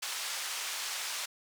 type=band-pass noise; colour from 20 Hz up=white; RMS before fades=-37 dBFS; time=0.02-1.26 s; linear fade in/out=10 ms; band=890 to 7100 Hz; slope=12 dB/octave; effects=none